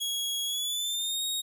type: tone with pitch glide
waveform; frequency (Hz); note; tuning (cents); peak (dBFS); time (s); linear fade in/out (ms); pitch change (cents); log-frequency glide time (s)
sawtooth; 3322 to 3750; G#7 to A#7; 0 to +10; -26; 0-1.42; 20; +210; 0.45-1.24
effects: none